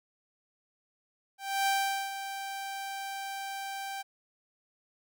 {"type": "tone with ADSR envelope", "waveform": "sawtooth", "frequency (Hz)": 784, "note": "G5", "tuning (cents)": 0, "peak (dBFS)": -21, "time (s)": [1.38, 4.03], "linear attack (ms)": 290, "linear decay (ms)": 430, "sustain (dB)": -11, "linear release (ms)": 21, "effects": []}